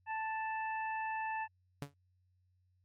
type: harmonic tone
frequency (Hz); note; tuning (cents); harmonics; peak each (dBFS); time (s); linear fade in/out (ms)
880; A5; 0; 1 / 2 / 3; -36 / -42 / -46; 0.06-1.48; 50
type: tone with exponential decay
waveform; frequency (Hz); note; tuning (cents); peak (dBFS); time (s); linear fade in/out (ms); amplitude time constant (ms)
sawtooth; 142.1; C#3; +43; -32; 1.82-1.94; 0; 24
effects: added 91 Hz sine -70 dBFS peak until 2.84 s + MP3 64 kbps